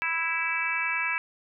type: harmonic tone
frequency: 329.6 Hz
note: E4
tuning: in tune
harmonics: 3 / 4 / 5 / 6 / 7 / 8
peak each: -35 / -36 / -32 / -37 / -29 / -32 dBFS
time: 0.02-1.18 s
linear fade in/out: 0 ms
effects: none